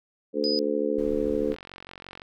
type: harmonic tone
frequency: 73.42 Hz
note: D2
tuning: in tune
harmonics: 3 / 4 / 5 / 6 / 7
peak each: -33 / -29 / -33 / -27 / -29 dBFS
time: 0.33-1.56 s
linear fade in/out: 50 ms
type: tone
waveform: sine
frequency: 4978 Hz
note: D#8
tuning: in tune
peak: -26 dBFS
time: 0.44-0.59 s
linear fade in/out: 0 ms
type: noise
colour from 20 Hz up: brown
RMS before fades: -39 dBFS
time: 0.98-1.55 s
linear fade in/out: 5 ms
type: click train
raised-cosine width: 0.3 ms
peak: -25 dBFS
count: 33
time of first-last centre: 1.52-2.219 s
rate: 45.8 Hz
effects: none